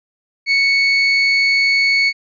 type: tone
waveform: 35% pulse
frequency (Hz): 2217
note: C#7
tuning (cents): 0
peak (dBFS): -10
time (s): 0.46-2.13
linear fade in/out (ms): 50
effects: resampled to 16000 Hz